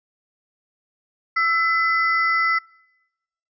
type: ring-modulated tone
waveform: triangle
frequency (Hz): 1670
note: G#6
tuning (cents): +9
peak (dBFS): -12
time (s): 1.36-2.59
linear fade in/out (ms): 10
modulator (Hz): 343
effects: noise-tail reverb RT60 1.0 s tail -26 dB re dry + resampled to 16000 Hz